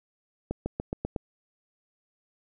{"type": "accelerating click train", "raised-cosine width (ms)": 2, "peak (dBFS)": -16, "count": 6, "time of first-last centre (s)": [0.51, 1.162], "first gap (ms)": 150, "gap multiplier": 0.93, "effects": []}